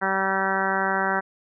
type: harmonic tone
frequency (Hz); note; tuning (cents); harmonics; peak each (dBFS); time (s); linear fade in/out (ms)
192.4; G3; -32; 1 / 2 / 3 / 4 / 5 / 6 / 7 / 8 / 9 / 10; -32 / -31 / -32 / -28 / -29 / -33 / -30 / -27 / -33 / -33; 0.01-1.21; 20
effects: none